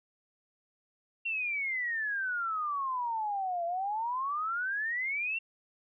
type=exponential two-way sweep; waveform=sine; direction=down then up; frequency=2751 to 673 to 2751 Hz; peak=-30 dBFS; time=1.25-5.39 s; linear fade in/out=10 ms; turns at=3.65 s; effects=none